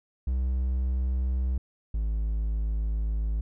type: tone pair in turn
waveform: triangle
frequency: 63.8 / 53.65 Hz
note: C2 / A1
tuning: -43 / -43 cents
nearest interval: minor third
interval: 300 cents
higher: first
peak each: -22 / -23 dBFS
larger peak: first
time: 0.27-1.58 / 1.94-3.41 s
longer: second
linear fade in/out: 5 ms
effects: none